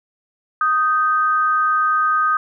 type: tone pair together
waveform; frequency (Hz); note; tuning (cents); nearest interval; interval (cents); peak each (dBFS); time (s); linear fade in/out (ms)
sine; 1244.5 / 1554.3; D#6 / G6; 0 / -15; major third; 385; -15 / -21; 0.61-2.37; 2
effects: none